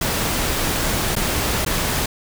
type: noise with dropouts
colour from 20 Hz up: pink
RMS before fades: -21 dBFS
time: 0.01-2.06 s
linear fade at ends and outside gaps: 5 ms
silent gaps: 1.154-1.163 / 1.65-1.662 s
effects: none